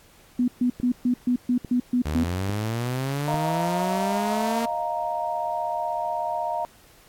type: tone bursts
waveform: sine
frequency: 246.6 Hz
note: B3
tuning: 2 cents flat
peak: -18 dBFS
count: 9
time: 0.39-2.24 s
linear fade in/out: 5 ms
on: 90 ms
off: 130 ms
type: click train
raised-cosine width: 3 ms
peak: -21 dBFS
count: 4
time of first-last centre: 0.8-3.342 s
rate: 1.18 Hz
type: linear sweep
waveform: sawtooth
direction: up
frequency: 72.7 to 233.1 Hz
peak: -21 dBFS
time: 2.05-4.66 s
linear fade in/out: 10 ms
type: chord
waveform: sine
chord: Eb suspended second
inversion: none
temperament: equal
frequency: 622.3 / 698.5 / 932.3 Hz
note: Eb5 / F5 / Bb5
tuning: 0 / 0 / 0 cents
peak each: -31 / -28 / -28 dBFS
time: 3.28-6.65 s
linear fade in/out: 0 ms
effects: pink hiss -54 dBFS RMS until 7.08 s + AAC 64 kbps